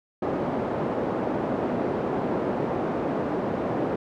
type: band-pass noise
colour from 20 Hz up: pink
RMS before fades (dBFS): -27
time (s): 0.22-3.96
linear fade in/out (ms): 5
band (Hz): 240 to 680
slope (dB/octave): 12
effects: none